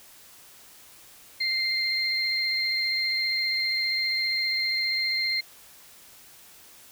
sine tone pair together, 2093 / 4189 Hz, C7 / C8, 0 / +1 cents, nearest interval octave, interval 1201 cents, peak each -27 / -26 dBFS, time 1.4-5.41 s, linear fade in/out 10 ms, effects white hiss -51 dBFS RMS until 6.91 s

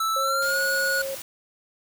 square tone with pitch glide, 1318.5 to 1454.5 Hz, E6 to F#6, 0 to -30 cents, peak -23 dBFS, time 0-1.02 s, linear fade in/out 5 ms, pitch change +170 cents, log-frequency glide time 0.19-0.59 s
sine tone, 542 Hz, C#5, 39 cents flat, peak -28 dBFS, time 0.16-1.15 s, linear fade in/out 5 ms
white noise, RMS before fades -37 dBFS, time 0.42-1.22 s, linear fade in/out 2 ms
effects none

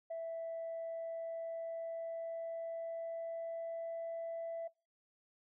sine tone with pitch glide, 660 to 664.6 Hz, E5 to E5, +2 to +14 cents, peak -37 dBFS, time 0.1-4.68 s, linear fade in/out 10 ms, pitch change +12 cents, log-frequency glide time 0.54-4.08 s, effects noise-tail reverb RT60 0.3 s tail -25 dB re dry + tanh soft clip ceiling -36 dBFS

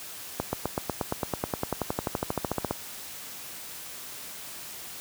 accelerating click train, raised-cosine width 1 ms, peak -12 dBFS, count 26, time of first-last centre 0.4-2.71 s, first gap 130 ms, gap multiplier 0.97, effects white hiss -41 dBFS RMS until 5 s + high-pass 60 Hz 12 dB/octave

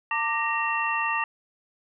sine tone cluster, 906 / 1177 / 1866 / 2721 Hz, A#5 / D6 / A#6 / F7, -50 / +3 / +1 / -46 cents, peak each -29 dBFS, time 0.11-1.24 s, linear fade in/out 2 ms, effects none

